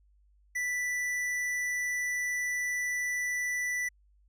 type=tone with tanh clipping; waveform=triangle; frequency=1975.5 Hz; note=B6; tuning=in tune; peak=-31 dBFS; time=0.55-3.89 s; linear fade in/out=10 ms; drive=17 dB; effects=added 50 Hz sine -61 dBFS peak until 4.28 s